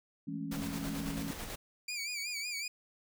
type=chord; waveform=sine; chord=A major seventh; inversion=second; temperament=equal; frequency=164.81 / 207.7 / 220 / 277.2 Hz; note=E3 / G#3 / A3 / C#4; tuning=0 / 0 / 0 / 0 cents; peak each=-41 / -43 / -45 / -39 dBFS; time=0.27-1.32 s; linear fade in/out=10 ms
type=noise with tremolo; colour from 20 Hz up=pink; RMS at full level=-41 dBFS; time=0.51-1.56 s; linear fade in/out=10 ms; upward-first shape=square; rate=9.1 Hz; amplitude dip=35%
type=tone with vibrato; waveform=20% pulse; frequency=2349 Hz; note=D7; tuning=in tune; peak=-31 dBFS; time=1.88-2.68 s; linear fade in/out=5 ms; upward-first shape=sine; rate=5.4 Hz; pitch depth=87 cents each way
effects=none